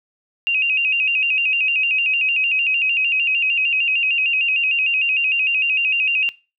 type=tone with vibrato; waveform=sine; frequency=2653 Hz; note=E7; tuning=10 cents sharp; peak=-15 dBFS; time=0.47-6.29 s; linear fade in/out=0 ms; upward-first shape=square; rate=6.6 Hz; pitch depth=78 cents each way; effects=noise-tail reverb RT60 0.3 s tail -20 dB re dry